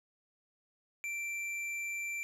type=tone with hard clipping; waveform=sine; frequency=2349 Hz; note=D7; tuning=in tune; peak=-37 dBFS; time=1.04-2.23 s; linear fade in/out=0 ms; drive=8 dB; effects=none